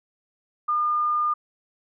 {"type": "tone", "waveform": "sine", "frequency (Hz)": 1211, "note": "D#6", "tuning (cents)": -47, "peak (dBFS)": -20, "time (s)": [0.68, 1.34], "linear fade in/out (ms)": 10, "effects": []}